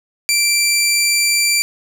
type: tone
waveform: 15% pulse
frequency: 2349 Hz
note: D7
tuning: in tune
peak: -6 dBFS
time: 0.29-1.62 s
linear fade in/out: 0 ms
effects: none